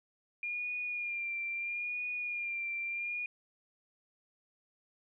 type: tone with vibrato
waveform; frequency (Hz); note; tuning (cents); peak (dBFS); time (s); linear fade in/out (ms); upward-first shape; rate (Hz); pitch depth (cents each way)
sine; 2409; D7; +43; -34; 0.43-3.26; 2; sine; 0.76; 37
effects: none